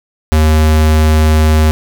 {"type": "tone", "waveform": "square", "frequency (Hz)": 77.78, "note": "D#2", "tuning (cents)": 0, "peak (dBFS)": -7, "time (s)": [0.32, 1.71], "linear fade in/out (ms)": 0, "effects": []}